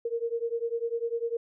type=beating tone pair; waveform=sine; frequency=460.4 / 470.4 Hz; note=A#4 / A#4; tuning=-22 / +16 cents; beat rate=10 Hz; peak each=-31 dBFS; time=0.05-1.37 s; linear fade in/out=5 ms; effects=none